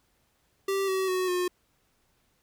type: tone with pitch steps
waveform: square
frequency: 390.5 / 380 / 369.9 / 360 Hz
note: G4 / F#4 / F#4 / F#4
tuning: -7 / +46 / 0 / -47 cents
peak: -26 dBFS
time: 0.68-1.48 s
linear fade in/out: 5 ms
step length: 200 ms
effects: pink hiss -70 dBFS RMS until 2.42 s